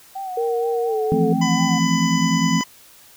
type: tone with vibrato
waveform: sine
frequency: 757 Hz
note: F#5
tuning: 39 cents sharp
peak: -26 dBFS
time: 0.15-1.79 s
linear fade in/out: 10 ms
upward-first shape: sine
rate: 4.2 Hz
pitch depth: 61 cents each way
type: tone with pitch glide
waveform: sine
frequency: 466.2 to 435 Hz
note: A#4 to A4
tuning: 0 to -20 cents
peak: -19 dBFS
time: 0.37-1.33 s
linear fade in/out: 5 ms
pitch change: -120 cents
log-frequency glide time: 0.87-0.95 s
type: chord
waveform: sine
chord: F major seventh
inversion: third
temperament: equal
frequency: 164.81 / 174.61 / 220 / 261.6 Hz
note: E3 / F3 / A3 / C4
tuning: 0 / 0 / 0 / 0 cents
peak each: -22 dBFS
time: 1.12-2.61 s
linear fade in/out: 0 ms
type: harmonic tone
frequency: 1000 Hz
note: B5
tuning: 21 cents sharp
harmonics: 1 / 2 / 3 / 5 / 6 / 7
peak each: -25 / -28 / -30 / -32 / -33 / -33 dBFS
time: 1.41-2.64 s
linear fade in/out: 10 ms
effects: white hiss -48 dBFS RMS until 3.16 s